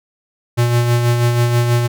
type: tone with tremolo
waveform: square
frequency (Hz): 119.8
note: A#2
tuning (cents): +48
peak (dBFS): -11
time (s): 0.57-1.88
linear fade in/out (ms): 20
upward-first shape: sine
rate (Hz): 6.2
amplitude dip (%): 40
effects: none